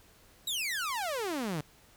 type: exponential sweep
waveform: sawtooth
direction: down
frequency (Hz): 3951 to 141.4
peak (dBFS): -28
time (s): 0.47-1.61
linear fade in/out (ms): 5
effects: pink hiss -60 dBFS RMS until 1.96 s